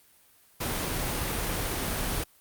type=noise; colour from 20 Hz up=pink; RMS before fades=-30 dBFS; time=0.6-2.24 s; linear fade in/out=10 ms; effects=white hiss -60 dBFS RMS until 2.4 s + Opus 32 kbps